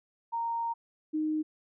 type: tone pair in turn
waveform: sine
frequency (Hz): 927 / 309.3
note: A#5 / D#4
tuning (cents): -10 / -10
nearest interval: octave + perfect fifth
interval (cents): 1900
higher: first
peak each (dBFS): -29 / -27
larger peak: second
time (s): 0.32-0.74 / 1.13-1.43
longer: first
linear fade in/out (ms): 20
effects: none